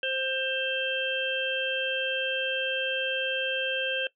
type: harmonic tone with a mistuned harmonic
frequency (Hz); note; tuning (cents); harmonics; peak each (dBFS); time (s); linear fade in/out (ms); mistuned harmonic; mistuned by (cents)
525; C5; +6; 1 / 3 / 5 / 6; -32 / -32 / -32 / -32; 0.03-4.07; 2; 5; +30
effects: noise-tail reverb RT60 0.1 s tail -19 dB re dry